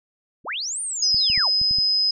sine linear two-way sweep, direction up then down, 55.6 to 9230 to 389.4 Hz, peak -25 dBFS, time 0.44-1.5 s, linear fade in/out 50 ms, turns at 0.81 s
sine tone, 5050 Hz, D#8, 25 cents sharp, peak -17 dBFS, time 1.02-2.11 s, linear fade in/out 5 ms
clicks, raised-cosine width 5 ms, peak -24 dBFS, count 6, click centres 1.145 / 1.3 / 1.377 / 1.615 / 1.711 / 1.786 s
effects none

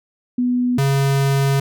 sine / square tone pair in turn, 247 / 137.75 Hz, B3 / C#3, 0 / -11 cents, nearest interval minor seventh, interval 1011 cents, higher first, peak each -15 dBFS, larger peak neither, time 0.38-0.78 / 0.78-1.6 s, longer second, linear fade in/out 5 ms, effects none

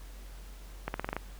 accelerating click train, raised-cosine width 0.5 ms, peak -17 dBFS, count 7, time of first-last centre 0.88-1.166 s, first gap 61 ms, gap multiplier 0.9, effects added 46 Hz sine -44 dBFS peak until 1.39 s + pink hiss -55 dBFS RMS until 1.39 s

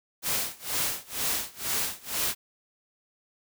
white noise with tremolo, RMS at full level -27 dBFS, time 0.22-2.35 s, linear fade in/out 50 ms, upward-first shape sine, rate 2.1 Hz, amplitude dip 95%, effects none

